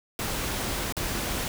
pink noise with dropouts, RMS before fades -30 dBFS, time 0.19-1.48 s, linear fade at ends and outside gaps 1 ms, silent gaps 0.924-0.967 s, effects none

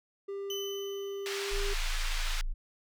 triangle tone with pitch glide, 396.9 to 400.6 Hz, G4 to G4, +22 to +38 cents, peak -33 dBFS, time 0.28-1.74 s, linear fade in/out 10 ms, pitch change +16 cents, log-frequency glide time 1.37-1.54 s
35% pulse tone with exponential decay, 3018 Hz, F#7, 34 cents sharp, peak -33 dBFS, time 0.5-2.11 s, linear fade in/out 2 ms, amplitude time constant 350 ms
white band-pass noise, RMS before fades -38 dBFS, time 1.26-2.41 s, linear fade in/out 0 ms, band 1100 to 4100 Hz, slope 12 dB/octave
sine tone, 27.5 Hz, A0, in tune, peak -29 dBFS, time 1.51-2.54 s, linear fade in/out 20 ms
effects none

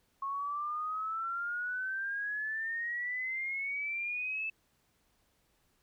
sine exponential sweep, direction up, 1089 to 2637 Hz, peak -33 dBFS, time 0.22-4.5 s, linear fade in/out 5 ms, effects pink hiss -73 dBFS RMS until 5.82 s

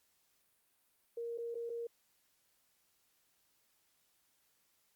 sine tone with dropouts, 467.8 Hz, A#4, 6 cents sharp, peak -38 dBFS, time 1.17-1.87 s, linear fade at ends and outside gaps 5 ms, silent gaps 1.377-1.383 / 1.545-1.552 / 1.695-1.699 s, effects white hiss -75 dBFS RMS until 4.95 s + Opus 48 kbps

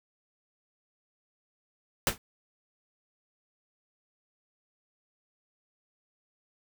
pink noise with exponential decay, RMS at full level -20 dBFS, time 2.07-2.18 s, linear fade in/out 1 ms, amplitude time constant 23 ms, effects none

